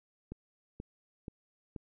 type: click train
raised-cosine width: 3 ms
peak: -28 dBFS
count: 4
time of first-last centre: 0.32-1.762 s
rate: 2.08 Hz
effects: none